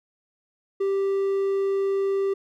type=tone; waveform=triangle; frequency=392 Hz; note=G4; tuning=in tune; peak=-19 dBFS; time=0.8-2.34 s; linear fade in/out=10 ms; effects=none